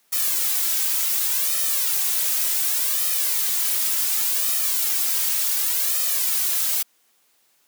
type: noise with flanger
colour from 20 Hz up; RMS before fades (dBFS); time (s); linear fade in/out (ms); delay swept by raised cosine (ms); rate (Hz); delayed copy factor
blue; -22; 0.12-6.83; 10; 1.6 to 3.2; 0.68; +1
effects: white hiss -63 dBFS RMS until 7.67 s + high-pass 200 Hz 12 dB/octave